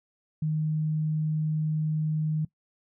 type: tone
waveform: sine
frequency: 155 Hz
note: D#3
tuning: 6 cents flat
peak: -24 dBFS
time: 0.42-2.45 s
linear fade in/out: 5 ms
effects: noise-tail reverb RT60 0.1 s tail -20 dB re dry